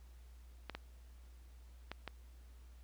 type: clicks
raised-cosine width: 0.3 ms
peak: -26 dBFS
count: 4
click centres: 0.697 / 0.75 / 1.916 / 2.077 s
effects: added 60 Hz sine -54 dBFS peak until 2.83 s + pink hiss -70 dBFS RMS until 2.83 s